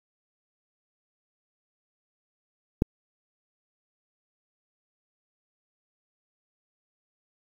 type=click; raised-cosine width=3 ms; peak=-7 dBFS; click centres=2.821 s; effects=7-bit